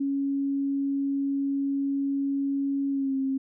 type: tone with pitch glide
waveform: sine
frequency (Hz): 277.2 to 268.2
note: C#4 to C4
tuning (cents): 0 to +43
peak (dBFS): -24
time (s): 0-3.38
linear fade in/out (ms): 10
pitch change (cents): -57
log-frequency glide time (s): 2.9-3.16
effects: none